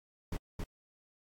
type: noise with echo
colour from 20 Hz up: brown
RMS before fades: -34 dBFS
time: 0.32-0.37 s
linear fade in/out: 5 ms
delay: 270 ms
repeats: 1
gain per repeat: -2 dB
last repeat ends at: 0.64 s
effects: AAC 64 kbps